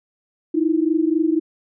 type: tone pair together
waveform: sine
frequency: 311.1 / 335 Hz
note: D#4 / E4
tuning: 0 / +28 cents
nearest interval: minor second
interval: 128 cents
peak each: -18 / -19 dBFS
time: 0.54-1.4 s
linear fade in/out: 10 ms
effects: none